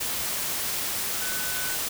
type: tone in noise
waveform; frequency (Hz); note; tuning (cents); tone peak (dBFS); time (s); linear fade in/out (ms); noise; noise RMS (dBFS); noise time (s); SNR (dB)
sine; 1501; F#6; +24; -35; 1.21-1.76; 10; white; -29; 0-1.89; -9
effects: none